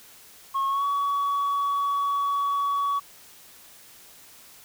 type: tone with pitch glide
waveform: sine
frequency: 1088 to 1129 Hz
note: C#6 to C#6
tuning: -33 to +31 cents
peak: -20 dBFS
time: 0.54-3 s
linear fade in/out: 20 ms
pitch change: +64 cents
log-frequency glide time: 0.68-0.85 s
effects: tanh soft clip ceiling -21 dBFS + white hiss -50 dBFS RMS until 4.64 s